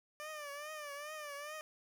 15% pulse tone with vibrato, 593 Hz, D5, 17 cents sharp, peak -37 dBFS, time 0.2-1.61 s, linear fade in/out 0 ms, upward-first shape triangle, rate 2.4 Hz, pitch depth 98 cents each way, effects none

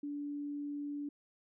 sine tone, 289.4 Hz, D4, 25 cents flat, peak -37 dBFS, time 0.03-1.09 s, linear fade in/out 5 ms, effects none

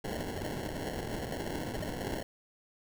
violet noise with sample-and-hold, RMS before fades -37 dBFS, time 0.04-2.23 s, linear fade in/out 5 ms, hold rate 1225 Hz, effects none

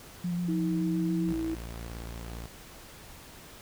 sine tone with vibrato, 175.2 Hz, F3, 6 cents sharp, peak -28 dBFS, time 0.24-1.33 s, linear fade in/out 5 ms, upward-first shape square, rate 7.1 Hz, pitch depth 16 cents each way
sine tone with pitch glide, 319.1 to 324.7 Hz, D#4 to E4, +44 to -26 cents, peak -29 dBFS, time 0.48-1.55 s, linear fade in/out 10 ms, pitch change +30 cents, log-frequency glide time 0.82-1.22 s
sawtooth tone, 57.4 Hz, A#1, 26 cents flat, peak -34 dBFS, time 1.28-2.47 s, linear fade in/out 10 ms
effects pink hiss -49 dBFS RMS until 3.61 s

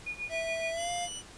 sine tone with tremolo, 2446 Hz, D#7, 30 cents flat, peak -32 dBFS, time 0.06-0.73 s, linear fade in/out 10 ms, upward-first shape sine, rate 7.1 Hz, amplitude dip 90%
square tone with pitch glide, 657 to 700.1 Hz, E5 to F5, -6 to +4 cents, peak -33 dBFS, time 0.29-1.09 s, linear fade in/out 50 ms, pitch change +110 cents, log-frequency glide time 0.72-0.9 s
15% pulse tone, 2960 Hz, F#7, in tune, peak -30 dBFS, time 0.76-1.23 s, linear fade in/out 50 ms
effects pink hiss -50 dBFS RMS until 1.37 s + resampled to 22050 Hz

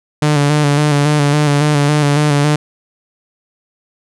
sawtooth tone with vibrato, 146.83 Hz, D3, in tune, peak -6 dBFS, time 0.22-2.56 s, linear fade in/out 5 ms, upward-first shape square, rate 3.6 Hz, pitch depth 36 cents each way, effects resampled to 24000 Hz

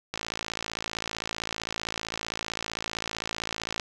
click train, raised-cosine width 0.2 ms, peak -13 dBFS, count 204, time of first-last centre 0.14-3.798 s, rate 55.5 Hz, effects none

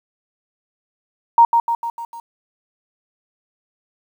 sine tone with echo, 932.3 Hz, A#5, in tune, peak -6 dBFS, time 1.38-1.45 s, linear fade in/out 2 ms, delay 150 ms, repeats 5, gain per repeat -5 dB, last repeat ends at 2.2 s, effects 8-bit

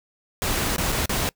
pink noise with dropouts, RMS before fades -24 dBFS, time 0.42-1.29 s, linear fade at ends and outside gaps 0 ms, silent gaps 0.762-0.782 / 0.92-0.924 / 1.057-1.094 s, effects noise-tail reverb RT60 0.1 s tail -24 dB re dry

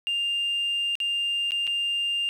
sine tone with dropouts, 2800 Hz, F7, 4 cents sharp, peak -22 dBFS, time 0.07-2.29 s, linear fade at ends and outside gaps 0 ms, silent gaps 0.954-1.002 / 1.508-1.519 / 1.669-1.675 s, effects tanh soft clip ceiling -21 dBFS + 9-bit

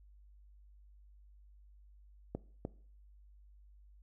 clicks, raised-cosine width 2 ms, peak -24 dBFS, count 2, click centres 2.35 / 2.651 s, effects noise-tail reverb RT60 0.5 s tail -20 dB re dry + added 50 Hz sine -57 dBFS peak until 4.02 s

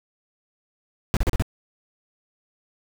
brown noise bursts, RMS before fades -19 dBFS, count 5, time 1.14-1.423 s, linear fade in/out 0 ms, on 27 ms, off 37 ms, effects none

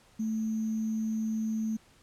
sine tone with sample-and-hold, 220 Hz, A3, in tune, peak -28 dBFS, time 0.19-1.77 s, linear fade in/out 10 ms, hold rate 6300 Hz, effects pink hiss -61 dBFS RMS until 2.02 s + low-pass 10000 Hz 12 dB/octave

